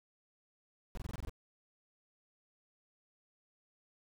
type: noise bursts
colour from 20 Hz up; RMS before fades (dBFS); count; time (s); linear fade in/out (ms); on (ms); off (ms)
brown; -40; 8; 0.95-1.295; 0; 23; 23
effects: none